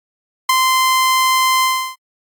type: tone with ADSR envelope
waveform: sawtooth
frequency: 1038 Hz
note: C6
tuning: 14 cents flat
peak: -4 dBFS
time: 0.49-1.96 s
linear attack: 6 ms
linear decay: 11 ms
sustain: -4 dB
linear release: 330 ms
effects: AAC 64 kbps